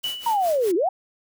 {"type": "noise with tremolo", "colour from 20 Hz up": "white", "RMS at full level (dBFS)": -36, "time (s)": [0.03, 0.72], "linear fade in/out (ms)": 10, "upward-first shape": "sine", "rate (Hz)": 4.9, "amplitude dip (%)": 85}
{"type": "tone with exponential decay", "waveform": "sine", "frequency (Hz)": 2960, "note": "F#7", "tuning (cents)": 0, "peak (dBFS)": -22, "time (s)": [0.04, 0.6], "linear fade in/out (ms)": 2, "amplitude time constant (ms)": 120}
{"type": "linear two-way sweep", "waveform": "sine", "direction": "down then up", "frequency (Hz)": [951, 319.5, 799], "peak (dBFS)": -18, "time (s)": [0.26, 0.89], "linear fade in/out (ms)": 5, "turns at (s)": 0.75}
{"effects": []}